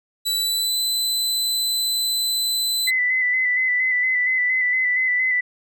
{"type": "tone with pitch glide", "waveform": "sawtooth", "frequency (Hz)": [3951, 4022], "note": ["B7", "B7"], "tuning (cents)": [0, 31], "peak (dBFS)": -17, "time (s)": [0.25, 2.91], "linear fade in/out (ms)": 20, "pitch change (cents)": 31, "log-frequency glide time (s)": [0.39, 0.82]}
{"type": "tone with vibrato", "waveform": "sine", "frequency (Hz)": 2009, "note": "B6", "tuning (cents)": 29, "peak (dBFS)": -17, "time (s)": [2.87, 5.41], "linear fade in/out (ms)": 10, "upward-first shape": "square", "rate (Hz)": 4.3, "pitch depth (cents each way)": 25}
{"effects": []}